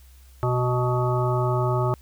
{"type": "harmonic tone with a mistuned harmonic", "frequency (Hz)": 124.4, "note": "B2", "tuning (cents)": 13, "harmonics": [1, 3, 5, 7, 9, 10], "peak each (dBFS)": [-22, -27, -29, -30, -32, -32], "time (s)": [0.43, 1.94], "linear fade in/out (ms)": 0, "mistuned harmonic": 10, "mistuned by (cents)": 22, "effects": ["added 65 Hz sine -47 dBFS peak until 2.01 s", "white hiss -58 dBFS RMS until 2.01 s"]}